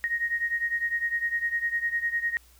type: beating tone pair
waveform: sine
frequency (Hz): 1868 / 1877.9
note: A#6 / A#6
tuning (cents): +3 / +12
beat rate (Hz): 9.9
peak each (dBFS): -27 / -30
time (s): 0.04-2.37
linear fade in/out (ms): 0
effects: added 60 Hz sine -56 dBFS peak until 2.59 s + white hiss -59 dBFS RMS until 2.59 s